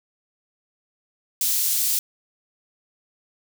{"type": "high-pass noise", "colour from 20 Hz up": "white", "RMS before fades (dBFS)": -22, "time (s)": [1.41, 1.99], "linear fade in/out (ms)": 2, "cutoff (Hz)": 4700, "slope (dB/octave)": 12, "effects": []}